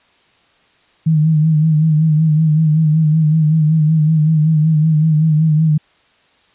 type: tone with vibrato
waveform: sine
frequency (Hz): 156.1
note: D#3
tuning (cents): +6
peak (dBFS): -9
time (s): 1.06-5.78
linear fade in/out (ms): 10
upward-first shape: sine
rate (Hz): 5.3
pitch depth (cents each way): 55
effects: white hiss -54 dBFS RMS until 6.54 s + resampled to 8000 Hz